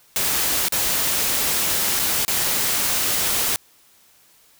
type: noise with dropouts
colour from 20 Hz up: white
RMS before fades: -21 dBFS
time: 0.16-3.56 s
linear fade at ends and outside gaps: 0 ms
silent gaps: 0.684-0.723 / 1.993-1.997 / 2.249-2.28 s
effects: white hiss -55 dBFS RMS until 4.59 s